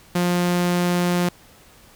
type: tone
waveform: sawtooth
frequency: 176.6 Hz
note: F3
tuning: 20 cents sharp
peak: -14 dBFS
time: 0.15-1.29 s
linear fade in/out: 5 ms
effects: pink hiss -50 dBFS RMS until 1.95 s